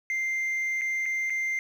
sine tone with dropouts, 2093 Hz, C7, in tune, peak -23 dBFS, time 0.1-1.59 s, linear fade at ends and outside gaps 1 ms, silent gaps 0.812-0.817 / 1.057-1.061 / 1.298-1.303 s, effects tanh soft clip ceiling -25 dBFS + 9-bit

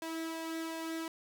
sawtooth tone with flanger, 325.5 Hz, E4, 22 cents flat, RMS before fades -39 dBFS, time 0.02-1.08 s, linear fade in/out 2 ms, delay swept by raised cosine 1.9 to 2.56 ms, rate 2.7 Hz, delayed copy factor +0.5, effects none

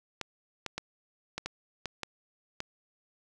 clicks, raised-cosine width 0.2 ms, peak -17 dBFS, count 8, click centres 0.213 / 0.663 / 0.78 / 1.38 / 1.46 / 1.857 / 2.033 / 2.604 s, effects none

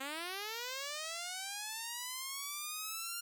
5% pulse linear sweep, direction up, 261.6 to 1406 Hz, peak -28 dBFS, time 0-3.21 s, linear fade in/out 10 ms, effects none

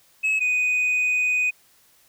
sine tone pair in turn, 2576 / 2491 Hz, E7 / D#7, -41 / +1 cents, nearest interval minor second, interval 58 cents, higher first, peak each -16 dBFS, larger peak neither, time 0.23-0.4 / 0.4-1.51 s, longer second, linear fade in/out 20 ms, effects tanh soft clip ceiling -18 dBFS + white hiss -58 dBFS RMS until 2.08 s

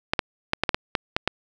clicks, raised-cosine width 0.3 ms, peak -4 dBFS, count 9, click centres 0.135 / 0.192 / 0.534 / 0.636 / 0.692 / 0.745 / 0.952 / 1.165 / 1.276 s, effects none

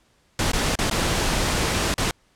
pink noise with dropouts, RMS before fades -22 dBFS, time 0.39-2.11 s, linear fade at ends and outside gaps 2 ms, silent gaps 0.518-0.532 / 0.755-0.788 / 0.899-0.911 / 1.941-1.98 s, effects pink hiss -62 dBFS RMS until 2.35 s + low-pass 9000 Hz 12 dB/octave

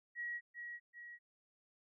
sine tone with echo, 1909 Hz, A#6, 41 cents sharp, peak -39 dBFS, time 0.15-0.41 s, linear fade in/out 50 ms, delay 390 ms, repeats 2, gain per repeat -5 dB, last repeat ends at 1.19 s, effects none

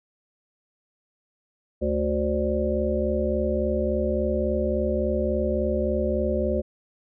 harmonic tone with a mistuned harmonic, 73.42 Hz, D2, in tune, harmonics 1 / 3 / 5 / 7 / 8, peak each -28 / -28 / -28 / -28 / -28 dBFS, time 1.81-6.62 s, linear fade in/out 20 ms, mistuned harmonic 7, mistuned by +33 cents, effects none

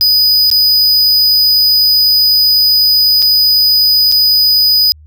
square tone with dropouts, 4974 Hz, D#8, 1 cent flat, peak -7 dBFS, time 0.01-4.92 s, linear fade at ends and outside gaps 0 ms, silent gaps 0.501-0.514 / 3.221-3.225 / 4.116-4.122 s, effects added 76 Hz sine -36 dBFS peak until 5.06 s

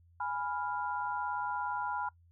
sine chord, F diminished, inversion first, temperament equal, 830.6 / 987.8 / 1396.9 Hz, Ab5 / Cb6 / F6, 0 / 0 / 0 cents, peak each -37 / -36 / -39 dBFS, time 0.2-2.09 s, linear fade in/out 5 ms, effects noise-tail reverb RT60 0.1 s tail -22 dB re dry + added 85 Hz sine -60 dBFS peak until 2.31 s

